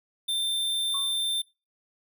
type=tone; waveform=square; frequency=3578 Hz; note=A7; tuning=28 cents sharp; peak=-26 dBFS; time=0.28-1.42 s; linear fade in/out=10 ms
type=tone with exponential decay; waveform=sine; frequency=1108.7 Hz; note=C#6; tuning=in tune; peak=-33 dBFS; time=0.94-1.23 s; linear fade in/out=5 ms; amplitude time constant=61 ms
effects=noise-tail reverb RT60 0.3 s tail -24 dB re dry